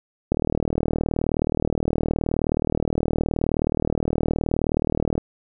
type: click train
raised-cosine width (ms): 2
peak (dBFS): -8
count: 191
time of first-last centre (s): 0.32-5.179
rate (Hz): 39.1
effects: none